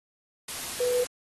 sine tone in noise, 493.5 Hz, B4, 1 cent flat, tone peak -23 dBFS, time 0.8-1.04 s, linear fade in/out 5 ms, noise white, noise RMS -35 dBFS, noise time 0.48-1.07 s, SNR +9 dB, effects AAC 32 kbps

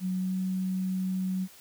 sine tone with pitch glide, 185 to 186.93 Hz, F#3 to F#3, 0 to +18 cents, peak -27 dBFS, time 0-1.48 s, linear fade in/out 50 ms, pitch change +18 cents, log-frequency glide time 0.16-0.33 s, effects white hiss -53 dBFS RMS until 1.6 s

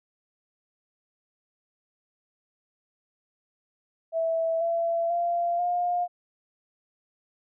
sine tone with pitch steps, 656 / 672.9 / 690.2 / 708 Hz, E5 / E5 / F5 / F5, -9 / +35 / -21 / +23 cents, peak -23 dBFS, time 4.12-6.08 s, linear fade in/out 50 ms, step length 490 ms, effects none

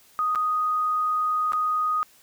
sine tone with dropouts, 1244.5 Hz, D#6, in tune, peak -21 dBFS, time 0.19-2.03 s, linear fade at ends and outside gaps 0 ms, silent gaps 0.35-0.357 / 1.521-1.533 s, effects white hiss -56 dBFS RMS until 2.22 s

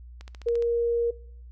click train, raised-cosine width 0.2 ms, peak -27 dBFS, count 7, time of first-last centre 0.21-0.624 s, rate 14.5 Hz
sine tone, 470 Hz, A#4, 14 cents sharp, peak -21 dBFS, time 0.46-1.11 s, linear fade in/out 10 ms
effects noise-tail reverb RT60 0.6 s tail -22 dB re dry + added 60 Hz sine -42 dBFS peak until 1.51 s

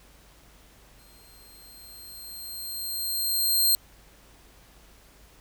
10% pulse tone with exponential growth, 4186 Hz, C8, in tune, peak -11 dBFS, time 0.99-3.75 s, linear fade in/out 0 ms, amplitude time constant 600 ms, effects added 50 Hz sine -56 dBFS peak until 5.4 s + pink hiss -56 dBFS RMS until 5.4 s

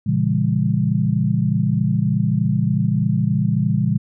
sine chord, A# diminished seventh, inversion none, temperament just, 116.54 / 139.85 / 167.82 / 201.4 Hz, A#2 / C#3 / E3 / G3, 0 / +16 / +31 / +47 cents, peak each -21 dBFS, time 0.06-3.98 s, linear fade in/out 10 ms, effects none

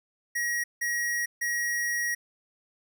square tone bursts at uneven times, 1900 Hz, A#6, 33 cents sharp, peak -27 dBFS, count 3, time 0.35-0.64 / 0.81-1.26 / 1.41-2.15 s, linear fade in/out 10 ms, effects none

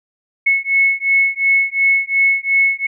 sine beating tone pair, 2194 / 2196.8 Hz, C#7 / C#7, -18 / -16 cents, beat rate 2.8 Hz, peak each -15 dBFS, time 0.46-2.87 s, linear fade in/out 10 ms, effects none

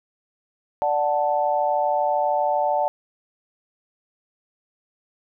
sine chord, D major, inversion none, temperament equal, 587.3 / 740 / 880 Hz, D5 / F#5 / A5, 0 / 0 / 0 cents, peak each -23 dBFS, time 0.82-2.88 s, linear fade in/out 0 ms, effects none

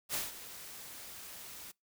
white noise with ADSR envelope, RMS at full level -34 dBFS, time 0.09-1.72 s, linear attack 52 ms, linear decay 170 ms, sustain -14 dB, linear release 16 ms, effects noise-tail reverb RT60 0.2 s tail -26 dB re dry

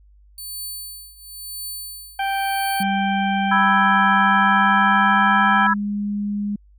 10% pulse tone with tremolo, 4500 Hz, C#8, 25 cents sharp, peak -21 dBFS, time 0.38-2.83 s, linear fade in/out 2 ms, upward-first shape triangle, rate 0.97 Hz, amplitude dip 90%
harmonic tone, 784 Hz, G5, in tune, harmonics 1 / 2 / 3 / 4, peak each -21 / -27 / -31 / -33 dBFS, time 2.19-5.67 s, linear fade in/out 5 ms
sine tone with pitch glide, 196 to 205 Hz, G3 to G#3, 0 to -22 cents, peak -21 dBFS, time 2.8-6.56 s, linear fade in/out 5 ms, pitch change +78 cents, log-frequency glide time 4.06-5.8 s
sine chord, E major, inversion second, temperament equal, 987.8 / 1318.5 / 1661.2 Hz, B5 / E6 / G#6, 0 / 0 / 0 cents, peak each -19 dBFS, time 3.51-5.74 s, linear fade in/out 10 ms
effects added 50 Hz sine -48 dBFS peak until 6.78 s

